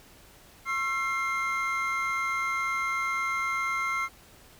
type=tone cluster; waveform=triangle; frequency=1084 / 1346 / 2114 Hz; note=C#6 / E6 / C7; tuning=-39 / +36 / +17 cents; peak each=-32 / -29 / -28 dBFS; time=0.65-4.09 s; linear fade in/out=50 ms; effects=pink hiss -54 dBFS RMS until 4.59 s